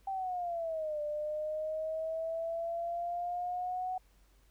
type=exponential two-way sweep; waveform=sine; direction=down then up; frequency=784 to 593 to 744 Hz; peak=-33 dBFS; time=0.07-3.98 s; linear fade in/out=5 ms; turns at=1.01 s; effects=added 48 Hz sine -63 dBFS peak until 4.5 s + pink hiss -70 dBFS RMS until 4.5 s